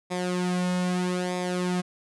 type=tone with flanger; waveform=sawtooth; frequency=180.4 Hz; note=F#3; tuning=44 cents flat; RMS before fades=-27 dBFS; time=0.1-1.82 s; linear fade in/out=20 ms; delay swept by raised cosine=0.68 to 2.58 ms; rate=0.79 Hz; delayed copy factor=-0.7; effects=resampled to 24000 Hz